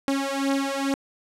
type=beating tone pair; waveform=sawtooth; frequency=273.3 / 275.6 Hz; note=C#4 / C#4; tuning=-24 / -10 cents; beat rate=2.3 Hz; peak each=-22 dBFS; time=0.08-0.94 s; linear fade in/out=0 ms; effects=low-pass 10000 Hz 12 dB/octave

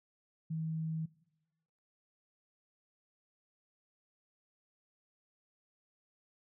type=tone; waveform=sine; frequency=160 Hz; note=D#3; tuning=49 cents sharp; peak=-34 dBFS; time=0.5-1.06 s; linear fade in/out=10 ms; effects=noise-tail reverb RT60 1.0 s tail -21 dB re dry

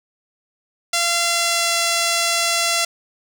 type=tone with pitch glide; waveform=5% pulse; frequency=685 to 679.9 Hz; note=F5 to F5; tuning=-34 to -47 cents; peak=-5 dBFS; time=0.93-2.85 s; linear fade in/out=5 ms; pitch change=-13 cents; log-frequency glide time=1.22-1.76 s; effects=none

